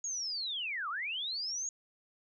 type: linear two-way sweep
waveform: sine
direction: down then up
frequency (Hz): 6740 to 1108.7 to 6740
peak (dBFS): -34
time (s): 0.04-1.69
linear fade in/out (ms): 2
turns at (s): 0.89
effects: none